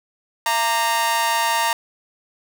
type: tone with amplitude modulation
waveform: sawtooth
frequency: 925 Hz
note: A#5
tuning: 14 cents flat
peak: -10 dBFS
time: 0.46-1.73 s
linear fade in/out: 2 ms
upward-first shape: sine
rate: 251 Hz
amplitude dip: 85%
effects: none